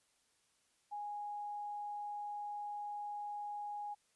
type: tone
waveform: sine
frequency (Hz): 827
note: G#5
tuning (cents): -8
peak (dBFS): -40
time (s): 0.91-3.95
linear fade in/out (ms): 20
effects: white hiss -75 dBFS RMS until 4.15 s + resampled to 24000 Hz